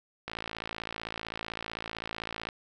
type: click train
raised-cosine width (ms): 0.3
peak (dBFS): -19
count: 124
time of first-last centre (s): 0.28-2.488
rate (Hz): 55.7
effects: none